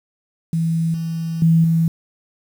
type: tone with level steps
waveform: sine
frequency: 164.2 Hz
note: E3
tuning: 6 cents flat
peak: -16 / -21 / -10 / -13 dBFS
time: 0.53-1.88 s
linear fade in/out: 2 ms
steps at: 0.94 / 1.42 / 1.64 s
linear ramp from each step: 2 ms
effects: 7-bit